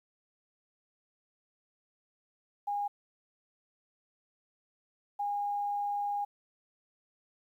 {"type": "tone bursts at uneven times", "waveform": "sine", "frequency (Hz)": 816, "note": "G#5", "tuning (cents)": -31, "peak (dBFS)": -30, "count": 2, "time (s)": [[2.67, 2.88], [5.19, 6.25]], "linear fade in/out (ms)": 10, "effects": ["11-bit"]}